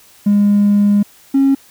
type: tone pair in turn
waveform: triangle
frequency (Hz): 204.4 / 272.8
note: G#3 / C#4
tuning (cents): -27 / -28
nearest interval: perfect fourth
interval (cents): 499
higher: second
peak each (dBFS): -5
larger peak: neither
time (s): 0.26-1.03 / 1.34-1.55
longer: first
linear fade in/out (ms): 10
effects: tanh soft clip ceiling -5 dBFS + white hiss -46 dBFS RMS until 1.7 s